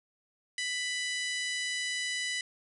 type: harmonic tone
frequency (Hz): 992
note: B5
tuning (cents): +7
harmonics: 2 / 3 / 4 / 5 / 6 / 7 / 8 / 9 / 10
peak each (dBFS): -34 / -38 / -40 / -42 / -44 / -45 / -46 / -47 / -48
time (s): 0.58-2.41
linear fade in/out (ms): 2
effects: none